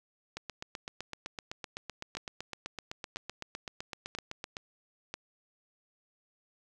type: two click trains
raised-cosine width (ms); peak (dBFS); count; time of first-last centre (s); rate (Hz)
0.2; -20 / -21; 4 / 34; 2.17-5.14 / 0.37-4.568; 1.01 / 7.86
effects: none